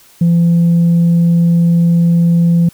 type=tone; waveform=sine; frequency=170 Hz; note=F3; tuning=46 cents flat; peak=-5 dBFS; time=0.21-2.69 s; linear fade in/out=5 ms; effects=tanh soft clip ceiling -5 dBFS + white hiss -45 dBFS RMS until 2.73 s